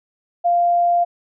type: tone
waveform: sine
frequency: 696 Hz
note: F5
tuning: 6 cents flat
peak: -13 dBFS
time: 0.44-1.05 s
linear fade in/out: 20 ms
effects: none